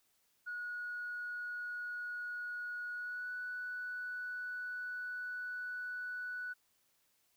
sine tone with pitch glide, 1455 to 1481.3 Hz, F#6 to F#6, -29 to +2 cents, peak -38 dBFS, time 0.46-6.54 s, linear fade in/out 20 ms, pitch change +31 cents, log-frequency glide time 2.93-3.31 s, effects tanh soft clip ceiling -34 dBFS + white hiss -75 dBFS RMS until 7.36 s

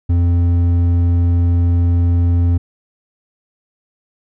sine tone with hard clipping, 86.7 Hz, F2, 12 cents flat, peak -12 dBFS, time 0.09-2.58 s, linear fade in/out 10 ms, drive 6 dB, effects none

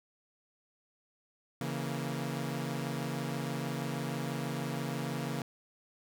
sawtooth chord, A# diminished, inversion first, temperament equal, 138.59 / 164.81 / 233.1 Hz, C#3 / E3 / A#3, 0 / 0 / 0 cents, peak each -33 / -35 / -35 dBFS, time 1.61-5.42 s, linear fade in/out 2 ms, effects none

